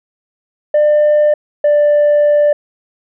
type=tone pair in turn; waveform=sine; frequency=598 / 589.4 Hz; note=D5 / D5; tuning=+31 / +6 cents; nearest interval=unison; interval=25 cents; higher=first; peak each=-5 dBFS; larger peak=neither; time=0.74-1.34 / 1.64-2.53 s; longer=second; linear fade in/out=5 ms; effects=tanh soft clip ceiling -6 dBFS